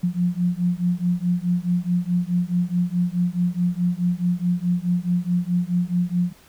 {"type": "beating tone pair", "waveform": "sine", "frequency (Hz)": [174.61, 179.31], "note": ["F3", "F3"], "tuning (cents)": [0, 46], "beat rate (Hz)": 4.7, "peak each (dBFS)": -22, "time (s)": [0.03, 6.33], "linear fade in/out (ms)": 10, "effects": ["pink hiss -52 dBFS RMS until 6.48 s"]}